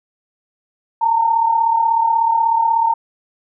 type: tone pair together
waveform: sine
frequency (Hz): 880 / 916.4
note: A5 / A#5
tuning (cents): 0 / -30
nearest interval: minor second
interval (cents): 70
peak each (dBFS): -20 / -13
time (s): 1.01-2.94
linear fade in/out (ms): 10
effects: none